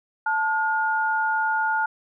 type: tone pair together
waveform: sine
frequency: 878 / 1429.7 Hz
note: A5 / F6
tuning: -4 / +40 cents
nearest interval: minor sixth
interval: 844 cents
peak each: -23 dBFS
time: 0.26-1.86 s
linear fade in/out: 5 ms
effects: none